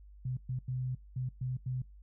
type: tone bursts at uneven times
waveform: sine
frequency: 127.7 Hz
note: C3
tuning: 42 cents flat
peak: -32 dBFS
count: 6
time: 0.25-0.37 / 0.49-0.59 / 0.68-0.95 / 1.16-1.29 / 1.41-1.57 / 1.66-1.82 s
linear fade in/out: 5 ms
effects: noise-tail reverb RT60 0.2 s tail -24 dB re dry + added 50 Hz sine -51 dBFS peak until 2.02 s